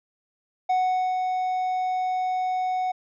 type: tone with ADSR envelope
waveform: triangle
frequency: 740 Hz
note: F#5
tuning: in tune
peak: -17 dBFS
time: 0.69-2.92 s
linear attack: 10 ms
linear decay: 450 ms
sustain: -4 dB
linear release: 10 ms
effects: resampled to 16000 Hz